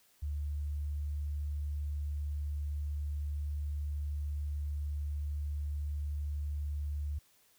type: tone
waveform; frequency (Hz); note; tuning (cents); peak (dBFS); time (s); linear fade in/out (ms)
sine; 73.3; D2; -3; -33; 0.22-7.19; 10
effects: white hiss -67 dBFS RMS until 7.58 s